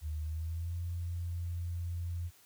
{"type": "tone with pitch glide", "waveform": "sine", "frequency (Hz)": [76.9, 86.32], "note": ["D#2", "F2"], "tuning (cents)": [-20, -20], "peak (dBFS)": -34, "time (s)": [0.01, 2.31], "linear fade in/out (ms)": 50, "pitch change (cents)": 200, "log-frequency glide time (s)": [0.21, 0.75], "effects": ["white hiss -62 dBFS RMS until 2.45 s"]}